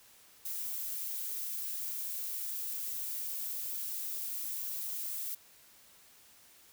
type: noise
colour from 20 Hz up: violet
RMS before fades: -38 dBFS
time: 0.45-5.35 s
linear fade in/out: 5 ms
effects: white hiss -60 dBFS RMS until 6.72 s